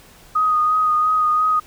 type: tone with vibrato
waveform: sine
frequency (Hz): 1244.5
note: D#6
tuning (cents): 0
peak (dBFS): -14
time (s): 0.35-1.6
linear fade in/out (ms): 10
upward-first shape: sine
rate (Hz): 2.9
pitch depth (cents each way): 20
effects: pink hiss -47 dBFS RMS until 1.66 s